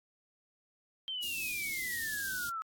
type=exponential sweep; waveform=sine; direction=down; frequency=3163 to 1285 Hz; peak=-35 dBFS; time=1.08-2.62 s; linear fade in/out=0 ms
type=band-stop noise; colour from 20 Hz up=white; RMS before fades=-41 dBFS; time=1.22-2.5 s; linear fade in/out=10 ms; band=370 to 3200 Hz; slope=48 dB/octave
effects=AAC 64 kbps